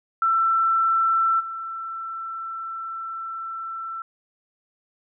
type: tone with level steps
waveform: sine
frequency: 1338 Hz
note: E6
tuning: 25 cents sharp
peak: -17 / -29 dBFS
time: 0.22-4.02 s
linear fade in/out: 2 ms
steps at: 1.39 s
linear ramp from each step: 20 ms
effects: none